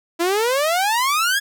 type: exponential sweep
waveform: sawtooth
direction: up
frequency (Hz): 329.6 to 1697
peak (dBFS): -13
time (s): 0.19-1.4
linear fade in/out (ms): 20
effects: none